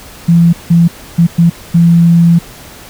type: tone bursts at uneven times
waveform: sine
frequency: 169.3 Hz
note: E3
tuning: 46 cents sharp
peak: -3 dBFS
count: 5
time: 0.28-0.53 / 0.7-0.88 / 1.18-1.27 / 1.38-1.5 / 1.74-2.39 s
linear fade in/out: 10 ms
effects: pink hiss -33 dBFS RMS until 2.89 s